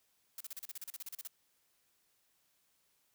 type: noise bursts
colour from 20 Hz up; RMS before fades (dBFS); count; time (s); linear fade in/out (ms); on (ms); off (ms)
blue; -44; 15; 0.38-1.274; 2; 26; 36
effects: white hiss -75 dBFS RMS until 3.14 s